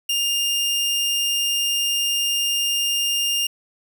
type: tone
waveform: sawtooth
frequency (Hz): 2810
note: F7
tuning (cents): +10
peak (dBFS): -16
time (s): 0.09-3.47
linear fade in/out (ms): 5
effects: none